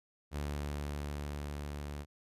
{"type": "tone with level ramp", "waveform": "sawtooth", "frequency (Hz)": 72.8, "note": "D2", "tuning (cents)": -15, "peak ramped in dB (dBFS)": [-31, -36], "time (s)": [0.31, 2.06], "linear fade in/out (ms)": 50, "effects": ["resampled to 32000 Hz"]}